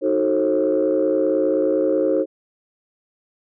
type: chord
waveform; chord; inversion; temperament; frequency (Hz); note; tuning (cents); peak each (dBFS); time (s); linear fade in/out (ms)
sine; D# diminished seventh; none; equal with one note detuned; 311.1 / 370 / 440 / 535.5; D#4 / F#4 / A4 / C5; 0 / 0 / 0 / +40; -21 / -22 / -22 / -19; 0.01-2.26; 50
effects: tanh soft clip ceiling -9 dBFS